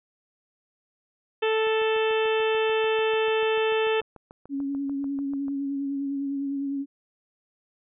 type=harmonic tone; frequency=440 Hz; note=A4; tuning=in tune; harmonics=1 / 2 / 3 / 4 / 5 / 6 / 7 / 8; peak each=-22 / -31 / -35 / -34 / -41 / -32 / -36 / -41 dBFS; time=1.42-4.01 s; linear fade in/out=10 ms
type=click train; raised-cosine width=1 ms; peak=-31 dBFS; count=27; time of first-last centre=1.67-5.482 s; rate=6.82 Hz
type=tone with vibrato; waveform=sine; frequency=278 Hz; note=C#4; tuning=5 cents sharp; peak=-26 dBFS; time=4.49-6.86 s; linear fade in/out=50 ms; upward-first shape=sine; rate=9.9 Hz; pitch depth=24 cents each way
effects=none